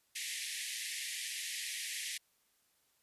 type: band-pass noise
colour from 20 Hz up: pink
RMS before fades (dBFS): -41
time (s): 0.15-2.18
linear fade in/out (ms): 10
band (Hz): 1800 to 12000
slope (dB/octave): 96
effects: white hiss -74 dBFS RMS until 3.02 s + resampled to 32000 Hz